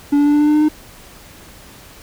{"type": "tone with pitch steps", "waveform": "triangle", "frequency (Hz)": [287.4, 289.9, 292.4, 295, 297.5, 300.1, 302.7, 305.4], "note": ["D4", "D4", "D4", "D4", "D4", "D4", "D#4", "D#4"], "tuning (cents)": [-37, -22, -7, 8, 22, 38, -48, -32], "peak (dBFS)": -8, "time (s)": [0.12, 0.688], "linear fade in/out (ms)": 10, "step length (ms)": 71, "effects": ["pink hiss -41 dBFS RMS until 2.02 s"]}